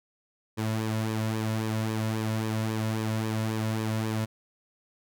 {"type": "tone with flanger", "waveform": "sawtooth", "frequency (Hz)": 110, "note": "A2", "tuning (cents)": 0, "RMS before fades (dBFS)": -29, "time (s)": [0.57, 4.26], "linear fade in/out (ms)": 20, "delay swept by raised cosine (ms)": [1.4, 2.6], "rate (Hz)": 3.7, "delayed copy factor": -0.6, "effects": []}